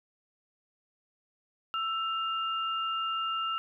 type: tone pair together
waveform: sine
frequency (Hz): 1327 / 2812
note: E6 / F7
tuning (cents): +11 / +11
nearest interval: octave + minor second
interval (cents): 1300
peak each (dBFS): -30 / -35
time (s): 1.74-3.58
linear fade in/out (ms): 0
effects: none